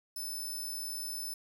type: tone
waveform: 10% pulse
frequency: 5274 Hz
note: E8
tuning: in tune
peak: -31 dBFS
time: 0.16-1.34 s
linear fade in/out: 5 ms
effects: 10-bit